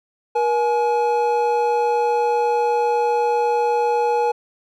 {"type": "tone pair together", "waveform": "triangle", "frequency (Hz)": [477, 845], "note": ["A#4", "G#5"], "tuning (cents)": [40, 30], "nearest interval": "minor seventh", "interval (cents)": 990, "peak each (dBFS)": -17, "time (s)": [0.35, 4.32], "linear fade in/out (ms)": 10, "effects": []}